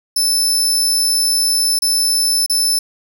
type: tone with dropouts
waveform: 25% pulse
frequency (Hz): 5274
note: E8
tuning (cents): 0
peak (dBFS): -8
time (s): 0.16-2.79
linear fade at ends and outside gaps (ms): 5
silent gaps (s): 1.79-1.82 / 2.463-2.497
effects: none